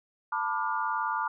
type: chord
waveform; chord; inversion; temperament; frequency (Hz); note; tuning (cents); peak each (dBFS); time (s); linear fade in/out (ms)
sine; B half-diminished seventh; third; just; 889 / 987.8 / 1185.3 / 1422.4; A5 / B5 / D6 / F6; +18 / 0 / +16 / +31; -32 / -33 / -32 / -34; 0.32-1.28; 5
effects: none